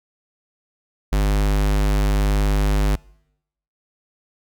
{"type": "tone", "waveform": "square", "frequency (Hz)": 50.5, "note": "G#1", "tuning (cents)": -48, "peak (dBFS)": -16, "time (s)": [1.12, 2.96], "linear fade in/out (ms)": 10, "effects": ["noise-tail reverb RT60 0.8 s tail -24 dB re dry"]}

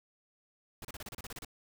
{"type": "noise bursts", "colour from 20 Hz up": "pink", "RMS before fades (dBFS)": -44, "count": 11, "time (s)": [0.82, 1.448], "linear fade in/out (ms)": 2, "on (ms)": 28, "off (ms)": 32, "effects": []}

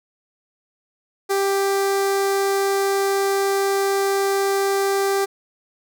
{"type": "tone with notch filter", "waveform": "sawtooth", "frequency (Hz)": 393.5, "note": "G4", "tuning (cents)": 7, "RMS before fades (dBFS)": -20, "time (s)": [1.29, 5.26], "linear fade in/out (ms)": 20, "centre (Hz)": 2900, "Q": 1.8, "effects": []}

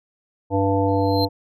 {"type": "harmonic tone", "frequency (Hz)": 98, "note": "G2", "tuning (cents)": 0, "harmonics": [1, 3, 5, 7, 9], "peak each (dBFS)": [-22, -22, -22, -26, -25], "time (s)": [0.5, 1.29], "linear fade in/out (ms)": 50}
{"type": "tone with exponential growth", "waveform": "triangle", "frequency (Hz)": 4141, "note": "C8", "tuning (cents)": -19, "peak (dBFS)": -20, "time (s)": [0.88, 1.25], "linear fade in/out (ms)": 2, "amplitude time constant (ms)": 79}
{"effects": []}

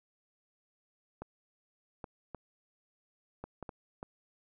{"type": "clicks", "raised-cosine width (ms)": 1, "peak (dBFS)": -27, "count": 7, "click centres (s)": [1.22, 2.042, 2.347, 3.44, 3.627, 3.692, 4.029], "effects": []}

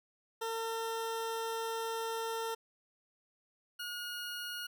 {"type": "tone pair in turn", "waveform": "20% pulse", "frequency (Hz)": [453.1, 1438.5], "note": ["A#4", "F#6"], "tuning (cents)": [-49, -49], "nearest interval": "octave + minor sixth", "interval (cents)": 2000, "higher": "second", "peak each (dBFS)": [-30, -34], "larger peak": "first", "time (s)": [[0.41, 2.55], [3.79, 4.67]], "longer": "first", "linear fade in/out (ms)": 10, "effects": []}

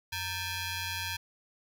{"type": "ring-modulated tone", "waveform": "10% pulse", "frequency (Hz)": 830.6, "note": "G#5", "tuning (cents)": 0, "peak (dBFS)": -22, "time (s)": [0.12, 1.17], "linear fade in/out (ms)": 10, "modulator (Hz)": 741, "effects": []}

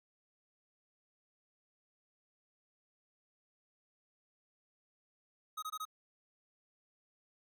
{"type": "tone bursts", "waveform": "square", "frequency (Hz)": 1262, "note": "D#6", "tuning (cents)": 24, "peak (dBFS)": -39, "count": 4, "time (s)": [5.57, 5.853], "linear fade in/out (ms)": 10, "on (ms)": 55, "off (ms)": 21, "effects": []}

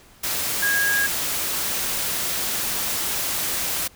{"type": "tone in noise", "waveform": "sine", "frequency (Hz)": 1640, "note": "G#6", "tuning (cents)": -22, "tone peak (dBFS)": -19, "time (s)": [0.62, 1.07], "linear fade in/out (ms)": 10, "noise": "white", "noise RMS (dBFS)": -25, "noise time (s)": [0.23, 3.88], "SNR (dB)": 3, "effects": ["pink hiss -51 dBFS RMS until 3.95 s"]}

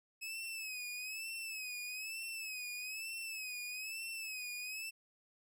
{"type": "tone with vibrato", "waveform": "sawtooth", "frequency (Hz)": 2568, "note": "E7", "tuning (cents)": -46, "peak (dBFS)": -38, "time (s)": [0.21, 4.91], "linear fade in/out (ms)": 20, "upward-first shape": "sine", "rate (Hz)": 1.1, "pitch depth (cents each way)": 85, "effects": []}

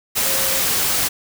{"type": "tone in noise", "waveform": "sine", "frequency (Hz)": 538, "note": "C5", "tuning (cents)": 48, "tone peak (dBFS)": -29, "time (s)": [0.25, 0.62], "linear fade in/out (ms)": 20, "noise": "white", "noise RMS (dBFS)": -19, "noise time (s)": [0.15, 1.09], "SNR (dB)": -13, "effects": []}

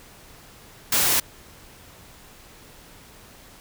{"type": "noise", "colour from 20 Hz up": "white", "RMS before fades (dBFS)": -20, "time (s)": [0.92, 1.2], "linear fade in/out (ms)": 5, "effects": ["pink hiss -48 dBFS RMS until 3.6 s"]}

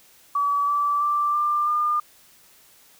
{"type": "tone with pitch steps", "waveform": "sine", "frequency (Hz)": [1144, 1159.3, 1174.8, 1190.5, 1206.4], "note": ["D6", "D6", "D6", "D6", "D6"], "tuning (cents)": [-46, -23, 0, 23, 46], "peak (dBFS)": -19, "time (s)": [0.35, 2], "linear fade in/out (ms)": 5, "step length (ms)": 330, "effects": ["white hiss -54 dBFS RMS until 2.99 s"]}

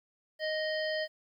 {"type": "harmonic tone", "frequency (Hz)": 622.3, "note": "D#5", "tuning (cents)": 0, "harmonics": [1, 3, 5, 7, 8], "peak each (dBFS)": [-32, -36, -42, -44, -43], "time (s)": [0.39, 1.08], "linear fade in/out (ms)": 50, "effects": ["11-bit"]}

